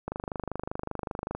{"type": "click train", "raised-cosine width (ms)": 1, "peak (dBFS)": -18, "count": 33, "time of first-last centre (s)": [0.08, 1.35], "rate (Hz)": 25.2, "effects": []}